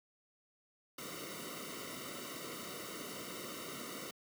pink noise with comb filter, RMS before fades -45 dBFS, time 0.98-4.11 s, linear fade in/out 5 ms, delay 1.2 ms, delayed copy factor -1, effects high-pass 150 Hz 12 dB/octave

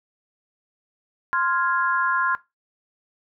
sine chord, F minor, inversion second, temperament equal, 1046.5 / 1396.9 / 1661.2 Hz, C6 / F6 / Ab6, 0 / 0 / 0 cents, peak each -23 / -24 / -25 dBFS, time 1.33-2.35 s, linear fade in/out 0 ms, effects noise-tail reverb RT60 0.2 s tail -17 dB re dry

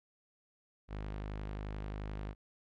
sawtooth tone, 51.4 Hz, G#1, 17 cents flat, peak -35 dBFS, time 0.88-2.35 s, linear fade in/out 50 ms, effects low-pass 3000 Hz 12 dB/octave

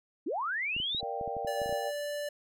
sine linear sweep, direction up, 247.2 to 4010 Hz, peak -30 dBFS, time 0.26-1.01 s, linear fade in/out 10 ms
clicks, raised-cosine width 3 ms, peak -31 dBFS, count 12, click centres 0.765 / 0.801 / 0.948 / 1.03 / 1.212 / 1.277 / 1.367 / 1.448 / 1.617 / 1.66 / 1.694 / 1.726 s
sine chord, G minor seventh, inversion first, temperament equal, 466.2 / 587.3 / 698.5 / 784 Hz, Bb4 / D5 / F5 / G5, 0 / 0 / 0 / 0 cents, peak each -38 / -40 / -40 / -36 dBFS, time 0.99-1.92 s, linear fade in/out 50 ms
square tone with pitch glide, 579 to 585.4 Hz, D5 to D5, -25 to -6 cents, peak -34 dBFS, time 1.47-2.29 s, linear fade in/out 5 ms, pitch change +19 cents, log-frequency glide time 1.6-2.1 s
effects none

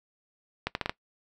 accelerating click train, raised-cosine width 0.3 ms, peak -12 dBFS, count 5, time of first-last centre 0.67-0.895 s, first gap 81 ms, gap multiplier 0.76, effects noise-tail reverb RT60 0.1 s tail -19 dB re dry

